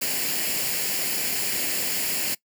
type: noise with comb filter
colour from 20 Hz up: white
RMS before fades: -26 dBFS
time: 0.01-2.35 s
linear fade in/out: 10 ms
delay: 0.41 ms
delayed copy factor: +0.6
effects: noise-tail reverb RT60 0.1 s tail -22 dB re dry + high-pass 150 Hz 12 dB/octave